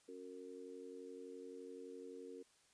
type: harmonic tone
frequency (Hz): 91.7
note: F#2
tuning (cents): -15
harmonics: 3 / 4 / 5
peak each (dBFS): -55 / -55 / -52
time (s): 0.08-2.43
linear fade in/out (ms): 10
effects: white hiss -72 dBFS RMS until 2.73 s + resampled to 22050 Hz